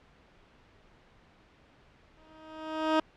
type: tone with exponential growth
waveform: 15% pulse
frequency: 314.4 Hz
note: D#4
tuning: 18 cents sharp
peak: -15 dBFS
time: 2.17-3 s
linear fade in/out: 5 ms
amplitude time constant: 180 ms
effects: pink hiss -60 dBFS RMS until 3.16 s + low-pass 3000 Hz 12 dB/octave